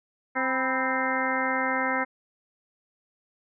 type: harmonic tone with a mistuned harmonic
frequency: 261.6 Hz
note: C4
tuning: in tune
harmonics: 1 / 2 / 3 / 4 / 5 / 6 / 7 / 8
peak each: -32 / -32 / -32 / -32 / -32 / -32 / -32 / -32 dBFS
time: 0.35-2.05 s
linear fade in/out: 20 ms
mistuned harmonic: 4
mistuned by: -90 cents
effects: none